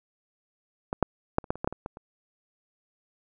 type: clicks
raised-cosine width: 1 ms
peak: -15 / -6 / -7 / -30 / -10 / -26 / -15 / -10 / -22 / -20 / -28 dBFS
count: 11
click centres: 0.929 / 1.027 / 1.384 / 1.442 / 1.505 / 1.556 / 1.645 / 1.675 / 1.726 / 1.861 / 1.971 s
effects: none